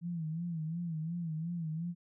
sine tone with vibrato, 164.81 Hz, E3, in tune, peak -34 dBFS, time 0.01-1.95 s, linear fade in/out 50 ms, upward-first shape sine, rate 2.8 Hz, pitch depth 100 cents each way, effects none

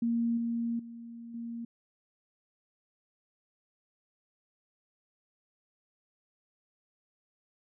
sine tone with level steps, 233.1 Hz, A#3, in tune, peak -26 / -29 / -42 / -36 dBFS, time 0.02-1.65 s, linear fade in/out 5 ms, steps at 0.37 / 0.79 / 1.34 s, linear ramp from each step 5 ms, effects none

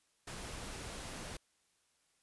pink noise, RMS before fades -45 dBFS, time 0.27-1.37 s, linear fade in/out 5 ms, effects white hiss -75 dBFS RMS until 2.22 s + resampled to 24000 Hz

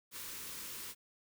white band-stop noise, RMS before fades -45 dBFS, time 0.11-0.95 s, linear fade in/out 50 ms, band 560 to 870 Hz, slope 96 dB/octave, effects none

